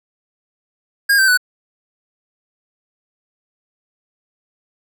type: tone with pitch steps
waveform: square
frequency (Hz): 1624 / 1554.2 / 1487.5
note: G#6 / G6 / F#6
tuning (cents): -39 / -15 / +9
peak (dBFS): -11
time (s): 1.09-1.375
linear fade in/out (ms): 10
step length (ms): 95
effects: none